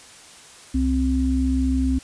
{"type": "tone pair together", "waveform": "sine", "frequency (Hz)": [65.41, 261.6], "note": ["C2", "C4"], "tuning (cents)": [0, 0], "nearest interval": "2 octaves", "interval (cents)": 2400, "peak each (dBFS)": [-21, -20], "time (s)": [0.74, 1.99], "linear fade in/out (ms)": 10, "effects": ["white hiss -45 dBFS RMS until 2.03 s", "resampled to 22050 Hz"]}